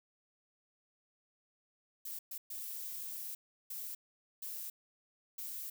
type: noise bursts at uneven times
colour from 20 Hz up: violet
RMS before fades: -43 dBFS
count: 6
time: 2.05-2.19 / 2.31-2.38 / 2.5-3.35 / 3.7-3.95 / 4.42-4.7 / 5.38-5.7 s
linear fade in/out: 5 ms
effects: none